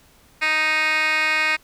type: tone with band-pass filter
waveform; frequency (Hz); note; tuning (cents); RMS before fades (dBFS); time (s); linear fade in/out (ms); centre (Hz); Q
10% pulse; 311.1; D#4; 0; -20; 0.41-1.57; 20; 2500; 4.1
effects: pink hiss -54 dBFS RMS until 1.63 s